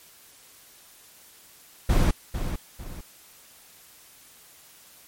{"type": "noise with echo", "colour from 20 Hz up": "brown", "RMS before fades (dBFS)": -19, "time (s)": [1.89, 2.11], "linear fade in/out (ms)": 5, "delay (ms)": 450, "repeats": 2, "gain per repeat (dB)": -9, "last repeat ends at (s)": 3.01, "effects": ["white hiss -52 dBFS RMS until 5.07 s", "MP3 64 kbps"]}